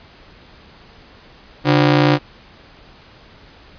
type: ring-modulated tone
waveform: sawtooth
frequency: 218.7 Hz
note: A3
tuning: 10 cents flat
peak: -4 dBFS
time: 1.64-2.19 s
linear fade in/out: 50 ms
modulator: 79.2 Hz
effects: pink hiss -45 dBFS RMS until 3.78 s + resampled to 11025 Hz